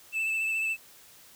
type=tone with vibrato; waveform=triangle; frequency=2639 Hz; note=E7; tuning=1 cent sharp; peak=-25 dBFS; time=0.12-0.77 s; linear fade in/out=50 ms; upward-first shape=sine; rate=14 Hz; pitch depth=20 cents each way; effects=white hiss -54 dBFS RMS until 1.35 s